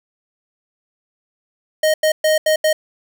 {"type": "tone bursts at uneven times", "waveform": "square", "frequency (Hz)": 622.3, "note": "D#5", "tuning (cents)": 0, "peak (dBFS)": -13, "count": 5, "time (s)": [[1.83, 1.94], [2.03, 2.12], [2.24, 2.38], [2.46, 2.56], [2.64, 2.73]], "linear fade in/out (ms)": 5, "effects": []}